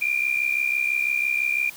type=tone pair together; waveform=sine; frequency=2360 / 2426 Hz; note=D7 / D#7; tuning=+8 / -44 cents; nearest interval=unison; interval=48 cents; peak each=-24 / -23 dBFS; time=0.01-1.7 s; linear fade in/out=10 ms; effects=white hiss -43 dBFS RMS until 1.76 s